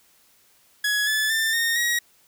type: tone with pitch steps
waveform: sawtooth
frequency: 1680 / 1732.2 / 1786.1 / 1841.6 / 1898.9 Hz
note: G#6 / A6 / A6 / A#6 / A#6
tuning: +19 / -28 / +25 / -22 / +32 cents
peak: -17 dBFS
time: 0.84-1.99 s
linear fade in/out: 5 ms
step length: 230 ms
effects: white hiss -59 dBFS RMS until 2.27 s